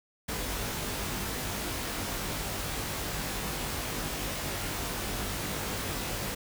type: noise with comb filter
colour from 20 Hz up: pink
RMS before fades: -34 dBFS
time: 0.28-6.35 s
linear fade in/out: 10 ms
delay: 20 ms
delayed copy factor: +0.85
effects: none